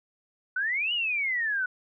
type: exponential two-way sweep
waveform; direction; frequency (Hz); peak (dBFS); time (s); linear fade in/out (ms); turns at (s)
sine; up then down; 1465 to 2960 to 1465; -25; 0.56-1.66; 5; 0.93
effects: none